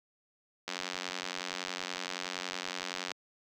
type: click train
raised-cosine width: 0.2 ms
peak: -17 dBFS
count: 222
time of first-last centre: 0.68-3.117 s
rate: 90.7 Hz
effects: high-pass 200 Hz 12 dB/octave

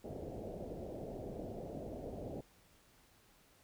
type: low-pass noise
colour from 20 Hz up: white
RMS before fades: -45 dBFS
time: 0.04-2.41 s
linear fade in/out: 5 ms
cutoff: 670 Hz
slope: 48 dB/octave
effects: pink hiss -67 dBFS RMS until 3.63 s

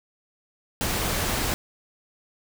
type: noise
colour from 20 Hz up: pink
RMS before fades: -26 dBFS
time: 0.81-1.54 s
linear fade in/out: 0 ms
effects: none

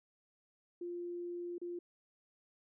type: tone with dropouts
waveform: sine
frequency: 349.2 Hz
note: F4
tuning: in tune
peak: -39 dBFS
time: 0.81-1.79 s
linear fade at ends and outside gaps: 5 ms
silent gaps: 1.582-1.615 s
effects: none

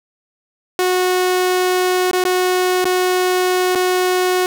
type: tone with dropouts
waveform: sawtooth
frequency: 365.9 Hz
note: F#4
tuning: 19 cents flat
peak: -10 dBFS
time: 0.79-4.46 s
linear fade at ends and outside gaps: 1 ms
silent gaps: 2.112-2.132 / 2.24-2.251 / 2.844-2.854 / 3.751-3.756 s
effects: none

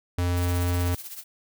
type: tone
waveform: square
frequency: 88.3 Hz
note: F2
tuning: 20 cents sharp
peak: -23 dBFS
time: 0.18-0.95 s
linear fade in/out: 5 ms
type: noise with tremolo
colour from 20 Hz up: blue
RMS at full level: -36 dBFS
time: 0.36-1.24 s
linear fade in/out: 20 ms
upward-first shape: triangle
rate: 16 Hz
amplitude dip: 75%
effects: none

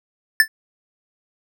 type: tone with exponential decay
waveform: square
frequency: 1760 Hz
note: A6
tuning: in tune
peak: -6 dBFS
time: 0.4-0.48 s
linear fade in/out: 1 ms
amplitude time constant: 17 ms
effects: none

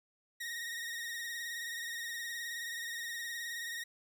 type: tone with vibrato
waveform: sawtooth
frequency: 1870 Hz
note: A#6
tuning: 5 cents sharp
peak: -35 dBFS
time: 0.4-3.84 s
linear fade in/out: 10 ms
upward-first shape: triangle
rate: 19 Hz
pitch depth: 54 cents each way
effects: none

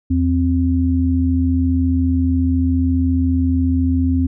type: tone pair together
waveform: sine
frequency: 82.4 / 261.6 Hz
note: E2 / C4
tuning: 0 / 0 cents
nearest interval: octave + minor sixth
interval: 2000 cents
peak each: -16 dBFS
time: 0.1-4.27 s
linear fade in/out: 10 ms
effects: none

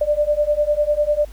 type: beating tone pair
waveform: sine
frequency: 588 / 598 Hz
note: D5 / D5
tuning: +2 / +31 cents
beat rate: 10 Hz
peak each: -19 / -18 dBFS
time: 0.01-1.25 s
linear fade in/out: 5 ms
effects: added 50 Hz sine -34 dBFS peak until 1.32 s + pink hiss -49 dBFS RMS until 1.32 s

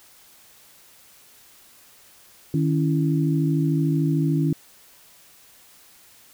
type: tone cluster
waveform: sine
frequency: 154.1 / 278.5 / 331.9 Hz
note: D#3 / C#4 / E4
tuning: -16 / +8 / +12 cents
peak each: -20 / -24 / -27 dBFS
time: 2.54-4.53 s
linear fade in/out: 2 ms
effects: white hiss -52 dBFS RMS until 6.33 s

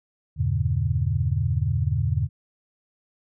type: chord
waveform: sine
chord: E diminished seventh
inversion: none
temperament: just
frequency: 82.41 / 98.89 / 118.67 / 142.4 Hz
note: E2 / G2 / Bb2 / Db3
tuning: 0 / +16 / +31 / +47 cents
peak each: -26 dBFS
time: 0.36-2.29 s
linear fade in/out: 50 ms
effects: none

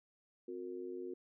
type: tone with amplitude modulation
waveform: sine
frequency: 361.8 Hz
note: F#4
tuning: 39 cents flat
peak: -37 dBFS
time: 0.48-1.14 s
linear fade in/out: 5 ms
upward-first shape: sine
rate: 99.9 Hz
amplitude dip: 95%
effects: none

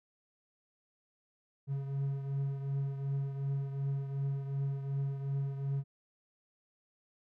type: beating tone pair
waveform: triangle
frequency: 137.8 / 140.5 Hz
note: C#3 / C#3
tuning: -10 / +24 cents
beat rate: 2.7 Hz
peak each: -31 / -39 dBFS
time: 1.67-5.84 s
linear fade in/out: 50 ms
effects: none

